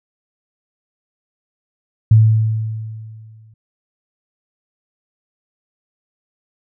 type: tone with exponential decay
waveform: sine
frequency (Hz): 110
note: A2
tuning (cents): 0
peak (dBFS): -4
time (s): 2.11-3.54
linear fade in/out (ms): 5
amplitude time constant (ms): 310
effects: none